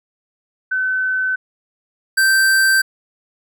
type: tone pair in turn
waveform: sine / square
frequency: 1519 / 1560.8 Hz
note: F#6 / G6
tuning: +45 / -8 cents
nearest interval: unison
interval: 47 cents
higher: second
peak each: -16 / -12 dBFS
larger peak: second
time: 0.71-1.36 / 2.17-2.82 s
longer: neither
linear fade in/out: 10 ms
effects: none